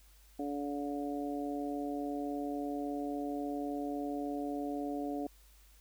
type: harmonic tone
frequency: 143.6 Hz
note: D3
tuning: 39 cents flat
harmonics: 2 / 3 / 4 / 5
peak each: -36 / -43 / -44 / -42 dBFS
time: 0.39-5.27 s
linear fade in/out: 5 ms
effects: added 50 Hz sine -59 dBFS peak until 5.8 s + white hiss -65 dBFS RMS until 5.8 s